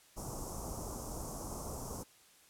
pink band-stop noise, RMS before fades -42 dBFS, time 0.16-2.04 s, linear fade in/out 20 ms, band 1200 to 5500 Hz, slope 48 dB/octave, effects white hiss -63 dBFS RMS until 2.49 s + low-pass 12000 Hz 12 dB/octave

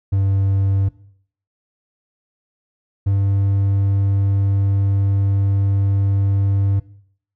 triangle tone pair in turn, 97.7 / 98.78 Hz, G2 / G2, -5 / +14 cents, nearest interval unison, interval 19 cents, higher second, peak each -12 / -12 dBFS, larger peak neither, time 0.12-0.89 / 3.06-6.8 s, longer second, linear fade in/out 10 ms, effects noise-tail reverb RT60 0.6 s tail -18 dB re dry

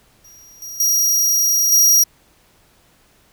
sawtooth tone with level steps, 5710 Hz, F8, 37 cents sharp, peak -40 / -27 / -11 / -7 dBFS, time 0.24-2.04 s, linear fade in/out 10 ms, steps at 0.62 / 0.8 / 1.72 s, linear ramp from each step 2 ms, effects pink hiss -55 dBFS RMS until 3.32 s

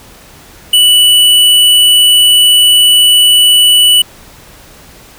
square tone, 2962 Hz, F#7, 1 cent sharp, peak -4 dBFS, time 0.73-4.02 s, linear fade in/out 5 ms, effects pink hiss -37 dBFS RMS until 5.18 s

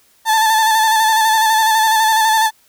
35% pulse tone with vibrato, 880 Hz, A5, in tune, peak -9 dBFS, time 0.25-2.51 s, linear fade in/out 50 ms, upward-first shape square, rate 12 Hz, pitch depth 29 cents each way, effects white hiss -54 dBFS RMS until 2.68 s

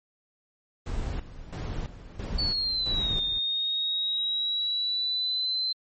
brown noise with tremolo, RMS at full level -31 dBFS, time 0.86-3.39 s, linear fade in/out 5 ms, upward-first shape square, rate 1.5 Hz, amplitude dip 75%
sine linear two-way sweep, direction down then up, 4500 to 3645 to 4090 Hz, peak -25 dBFS, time 2.38-5.73 s, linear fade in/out 10 ms, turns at 3.18 s
effects MP3 32 kbps

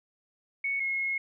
sine tone pair in turn, 2217 / 2166 Hz, C#7 / C#7, 0 / -41 cents, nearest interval unison, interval 41 cents, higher first, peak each -27 dBFS, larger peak neither, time 0.64-0.8 / 0.8-1.18 s, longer second, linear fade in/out 5 ms, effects none

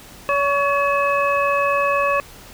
sine tone cluster, 567 / 1124 / 1702 / 2575 Hz, C#5 / C#6 / G#6 / E7, +39 / +24 / +42 / -41 cents, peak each -20 / -19 / -27 / -24 dBFS, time 0.29-2.2 s, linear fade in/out 0 ms, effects pink hiss -42 dBFS RMS until 2.53 s

